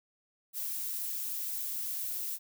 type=noise; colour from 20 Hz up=violet; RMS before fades=-36 dBFS; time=0.53-2.39 s; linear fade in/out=50 ms; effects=none